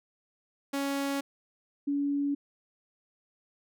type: tone pair in turn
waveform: sawtooth / sine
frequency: 278.1 / 284.1 Hz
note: C#4 / C#4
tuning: +6 / +43 cents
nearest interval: unison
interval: 37 cents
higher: second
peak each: -25 / -26 dBFS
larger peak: first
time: 0.73-1.21 / 1.87-2.35 s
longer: neither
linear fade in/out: 10 ms
effects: none